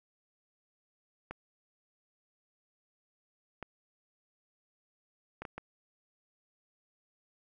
clicks, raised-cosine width 0.5 ms, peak -25 dBFS, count 5, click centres 1.31 / 3.627 / 5.42 / 5.452 / 5.58 s, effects none

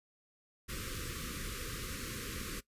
pink band-stop noise, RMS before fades -41 dBFS, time 0.68-2.61 s, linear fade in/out 20 ms, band 530 to 1100 Hz, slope 96 dB/octave, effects noise-tail reverb RT60 0.1 s tail -18 dB re dry + resampled to 32000 Hz

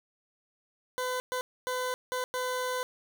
20% pulse tone bursts at uneven times, 505 Hz, B4, 39 cents sharp, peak -25 dBFS, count 5, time 0.98-1.2 / 1.32-1.41 / 1.67-1.94 / 2.12-2.24 / 2.34-2.83 s, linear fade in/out 0 ms, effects none

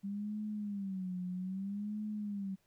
sine tone with vibrato, 196 Hz, G3, in tune, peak -36 dBFS, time 0.03-2.56 s, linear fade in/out 20 ms, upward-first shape sine, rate 0.62 Hz, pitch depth 140 cents each way, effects pink hiss -75 dBFS RMS until 2.66 s

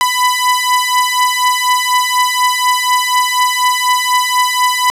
sawtooth beating tone pair, 995 / 999.1 Hz, B5 / B5, +13 / +20 cents, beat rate 4.1 Hz, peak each -10 dBFS, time 0.01-4.9 s, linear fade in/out 0 ms, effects resampled to 32000 Hz + 7-bit

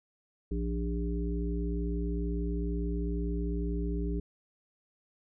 harmonic tone with a mistuned harmonic, 57.8 Hz, A#1, 14 cents flat, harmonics 1 / 3 / 5 / 7, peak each -31 / -36 / -38 / -39 dBFS, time 0.51-4.2 s, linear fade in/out 5 ms, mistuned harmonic 5, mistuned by +39 cents, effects none

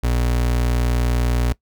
35% pulse tone, 60 Hz, B1, 49 cents flat, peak -15 dBFS, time 0.03-1.53 s, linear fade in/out 10 ms, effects noise-tail reverb RT60 0.1 s tail -20 dB re dry

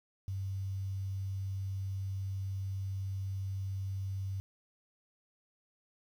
sine tone with quantisation, 96.7 Hz, G2, 23 cents flat, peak -34 dBFS, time 0.28-4.4 s, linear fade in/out 0 ms, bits 10, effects none

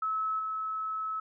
sine tone with level steps, 1296 Hz, E6, 30 cents flat, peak -28 / -31 dBFS, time 0.02-1.2 s, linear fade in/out 5 ms, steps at 0.39 s, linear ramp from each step 5 ms, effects none

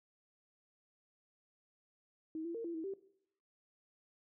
sine tone with pitch steps, 318.1 / 337.4 / 459.6 / 338.2 / 321.7 / 389.4 Hz, D#4 / E4 / A#4 / E4 / E4 / G4, +38 / +40 / -25 / +44 / -42 / -12 cents, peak -38 dBFS, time 2.35-2.938 s, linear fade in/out 2 ms, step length 98 ms, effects noise-tail reverb RT60 0.7 s tail -17 dB re dry

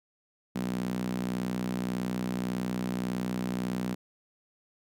sawtooth tone with high-pass filter, 61.74 Hz, B1, in tune, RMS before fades -32 dBFS, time 0.55-3.95 s, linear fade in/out 10 ms, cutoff 200 Hz, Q 3.7, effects none

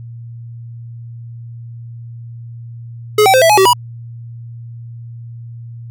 square tone with pitch steps, 423.7 / 770 / 519 / 658 / 843 / 383 / 974 Hz, G#4 / G5 / C5 / E5 / G#5 / G4 / B5, +35 / -31 / -14 / -3 / +26 / -40 / -24 cents, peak -7 dBFS, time 3.18-3.733 s, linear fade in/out 5 ms, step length 79 ms, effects added 117 Hz sine -28 dBFS peak until 5.9 s

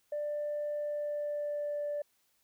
sine tone with pitch glide, 591 to 585.6 Hz, D5 to D5, +11 to -5 cents, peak -31 dBFS, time 0.12-2.02 s, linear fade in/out 5 ms, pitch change -16 cents, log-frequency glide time 0.73-1.85 s, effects tanh soft clip ceiling -29 dBFS + white hiss -73 dBFS RMS until 2.43 s

